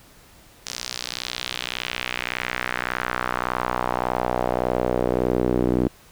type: tone with band-pass filter sweep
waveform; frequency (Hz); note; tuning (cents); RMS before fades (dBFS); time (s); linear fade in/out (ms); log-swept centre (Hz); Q
sawtooth; 61.74; B1; 0; -25; 0.66-5.88; 0; 5700 to 310; 1.9
effects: pink hiss -51 dBFS RMS until 6.11 s